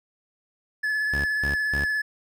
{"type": "tone with vibrato", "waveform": "triangle", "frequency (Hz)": 1718, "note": "A6", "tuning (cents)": -42, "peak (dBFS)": -21, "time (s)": [0.83, 2.02], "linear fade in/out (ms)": 10, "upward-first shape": "triangle", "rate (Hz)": 17, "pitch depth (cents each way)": 22}
{"type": "tone bursts", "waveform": "sawtooth", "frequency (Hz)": 71.1, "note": "C#2", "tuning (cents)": 45, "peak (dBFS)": -24, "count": 3, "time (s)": [1.13, 1.85], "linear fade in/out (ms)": 5, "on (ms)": 120, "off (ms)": 180}
{"effects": []}